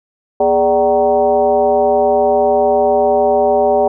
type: tone with frequency modulation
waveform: sine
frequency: 587.3 Hz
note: D5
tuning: in tune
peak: -9 dBFS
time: 0.4-3.88 s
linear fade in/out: 5 ms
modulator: 173 Hz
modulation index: 1.3
effects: none